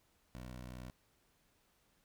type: tone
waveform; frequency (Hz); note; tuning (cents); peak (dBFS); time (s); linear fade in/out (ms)
15% pulse; 62.1; B1; +10; -40; 0.35-0.9; 0
effects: pink hiss -74 dBFS RMS until 2.04 s